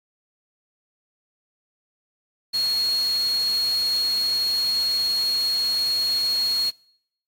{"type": "tone in noise", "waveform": "sine", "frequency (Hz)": 4304, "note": "C8", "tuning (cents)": 48, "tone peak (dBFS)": -20, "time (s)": [2.53, 6.71], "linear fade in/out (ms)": 20, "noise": "white", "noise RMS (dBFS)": -36, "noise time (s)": [2.53, 6.71], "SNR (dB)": 13, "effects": ["noise-tail reverb RT60 0.7 s tail -25 dB re dry", "AAC 48 kbps"]}